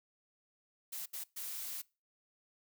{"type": "noise bursts at uneven times", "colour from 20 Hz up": "blue", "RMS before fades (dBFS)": -42, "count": 3, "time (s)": [[0.92, 1.06], [1.13, 1.24], [1.36, 1.82]], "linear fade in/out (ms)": 10, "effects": ["noise-tail reverb RT60 0.3 s tail -23 dB re dry"]}